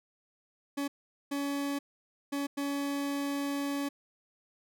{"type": "tone bursts at uneven times", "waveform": "40% pulse", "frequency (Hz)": 282.2, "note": "C#4", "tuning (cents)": 31, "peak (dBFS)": -30, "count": 4, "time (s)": [[0.77, 0.88], [1.31, 1.79], [2.32, 2.47], [2.57, 3.89]], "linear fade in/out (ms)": 10, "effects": []}